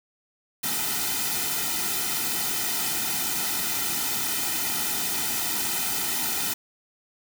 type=noise with comb filter; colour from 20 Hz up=white; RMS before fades=-27 dBFS; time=0.63-6.54 s; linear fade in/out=10 ms; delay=1.8 ms; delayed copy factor=-0.95; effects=none